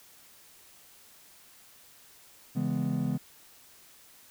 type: chord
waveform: triangle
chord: C# minor seventh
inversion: none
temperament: just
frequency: 138.59 / 166.31 / 207.9 / 249.5 Hz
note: C#3 / E3 / G#3 / B3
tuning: 0 / +16 / +2 / +18 cents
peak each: -30 dBFS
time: 2.55-3.18 s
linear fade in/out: 20 ms
effects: tanh soft clip ceiling -19 dBFS + white hiss -56 dBFS RMS until 4.3 s